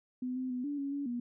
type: tone with pitch steps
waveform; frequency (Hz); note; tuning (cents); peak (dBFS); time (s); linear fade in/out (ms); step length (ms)
sine; 252.1 / 257.3 / 249.9 / 288.4 / 278.4 / 283.4 / 241.1; B3 / C4 / B3 / D4 / C#4 / C#4 / B3; +36 / -29 / +21 / -31 / +8 / +38 / -41; -33; 0.22-1.2; 5; 140
effects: none